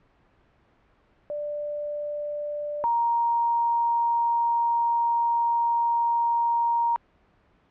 sine tone pair in turn, 590 / 936.6 Hz, D5 / A#5, +8 / +8 cents, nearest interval minor sixth, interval 800 cents, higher second, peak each -28 / -20 dBFS, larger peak second, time 1.3-2.84 / 2.84-6.96 s, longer second, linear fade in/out 0 ms, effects pink hiss -62 dBFS RMS until 7.7 s + low-pass 2000 Hz 12 dB/octave

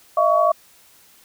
sine tone cluster, 625 / 678 / 1126 Hz, D#5 / E5 / C#6, +8 / +49 / +27 cents, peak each -18 dBFS, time 0.17-0.52 s, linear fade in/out 5 ms, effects white hiss -52 dBFS RMS until 1.24 s

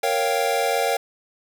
square chord, G half-diminished seventh, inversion first, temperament equal, 466.2 / 554.4 / 698.5 / 784 Hz, Bb4 / Db5 / F5 / G5, 0 / 0 / 0 / 0 cents, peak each -26 dBFS, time 0.03-0.97 s, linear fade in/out 5 ms, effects none

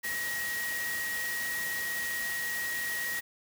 sine tone in noise, 1896 Hz, A#6, 29 cents sharp, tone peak -32 dBFS, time 0.03-3.21 s, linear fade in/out 20 ms, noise white, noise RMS -38 dBFS, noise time 0.03-3.21 s, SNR +3 dB, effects none

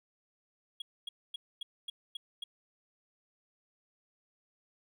triangle tone bursts, 3300 Hz, G#7, 12 cents flat, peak -35 dBFS, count 7, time 0.8-2.44 s, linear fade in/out 5 ms, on 20 ms, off 250 ms, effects none

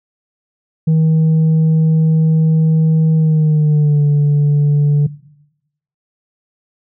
sine tone with pitch glide, 159.2 to 145.99 Hz, D#3 to D3, +40 to -10 cents, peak -6 dBFS, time 0.87-5.07 s, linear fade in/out 10 ms, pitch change -150 cents, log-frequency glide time 3.15-4.03 s, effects noise-tail reverb RT60 0.9 s tail -20 dB re dry + tanh soft clip ceiling -8 dBFS

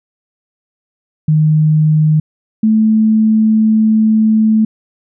sine tone pair in turn, 154.4 / 218.4 Hz, D#3 / A3, -13 / -13 cents, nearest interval tritone, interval 600 cents, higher second, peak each -7 dBFS, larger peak neither, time 1.28-2.2 / 2.63-4.65 s, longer second, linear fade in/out 5 ms, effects none

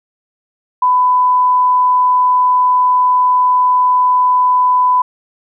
sine tone, 1000 Hz, B5, 21 cents sharp, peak -8 dBFS, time 0.82-5.02 s, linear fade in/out 5 ms, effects none

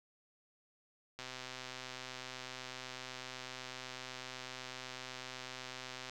click train, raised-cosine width 0.2 ms, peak -27 dBFS, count 629, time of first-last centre 1.19-6.096 s, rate 128 Hz, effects none

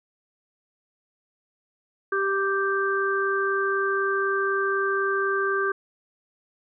harmonic tone, 392 Hz, G4, in tune, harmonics 1 / 3 / 4, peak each -25 / -27 / -26 dBFS, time 2.12-5.72 s, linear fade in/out 5 ms, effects none

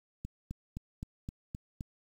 click train, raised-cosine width 5 ms, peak -26 dBFS, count 7, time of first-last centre 0.25-1.808 s, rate 3.85 Hz, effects 9-bit

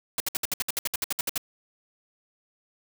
white noise bursts, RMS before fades -27 dBFS, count 15, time 0.18-1.378 s, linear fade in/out 2 ms, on 22 ms, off 62 ms, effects none

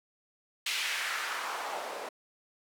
white noise with band-pass filter sweep, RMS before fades -35 dBFS, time 0.66-2.09 s, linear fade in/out 5 ms, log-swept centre 2900 to 500 Hz, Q 1.6, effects high-pass 300 Hz 12 dB/octave

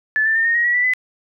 sine tone with pitch steps, 1737 / 1773.5 / 1810.8 / 1848.8 / 1887.7 / 1927.3 / 1967.8 / 2009 Hz, A6 / A6 / A6 / A#6 / A#6 / B6 / B6 / B6, -23 / +13 / +49 / -15 / +21 / -43 / -7 / +29 cents, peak -14 dBFS, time 0.16-0.936 s, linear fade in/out 0 ms, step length 97 ms, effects none

